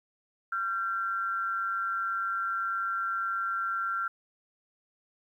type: tone pair together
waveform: sine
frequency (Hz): 1369.8 / 1568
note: F6 / G6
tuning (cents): -34 / 0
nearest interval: major second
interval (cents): 234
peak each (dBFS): -29 / -35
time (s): 0.52-4.08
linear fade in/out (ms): 5
effects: 11-bit